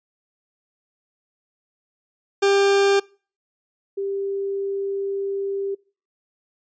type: tone pair in turn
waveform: 40% pulse / sine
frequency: 397.4 / 394.7 Hz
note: G4 / G4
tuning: +24 / +12 cents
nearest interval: unison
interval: 12 cents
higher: first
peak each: -14 / -23 dBFS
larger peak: first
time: 2.42-3 / 3.97-5.75 s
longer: second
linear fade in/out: 10 ms
effects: noise-tail reverb RT60 0.4 s tail -25 dB re dry + resampled to 16000 Hz